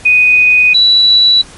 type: tone pair in turn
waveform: sine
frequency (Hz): 2489 / 3939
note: D#7 / B7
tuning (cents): 0 / -5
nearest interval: minor sixth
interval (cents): 795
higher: second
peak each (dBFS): -4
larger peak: neither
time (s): 0.05-0.74 / 0.74-1.42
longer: first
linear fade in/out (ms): 10
effects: pink hiss -35 dBFS RMS until 1.57 s + MP3 48 kbps